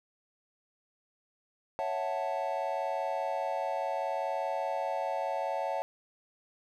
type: chord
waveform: triangle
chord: F# minor seventh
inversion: second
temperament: equal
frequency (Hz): 554.4 / 659.3 / 740 / 880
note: C#5 / E5 / F#5 / A5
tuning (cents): 0 / 0 / 0 / 0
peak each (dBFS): -34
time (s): 1.79-5.82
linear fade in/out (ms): 0
effects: none